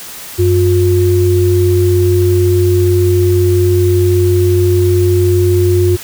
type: tone pair together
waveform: sine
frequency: 94.53 / 356.9 Hz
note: F#2 / F4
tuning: +38 / +38 cents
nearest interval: octave + major seventh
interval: 2300 cents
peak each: -10 dBFS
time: 0.38-5.97 s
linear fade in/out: 20 ms
effects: white hiss -29 dBFS RMS until 6.03 s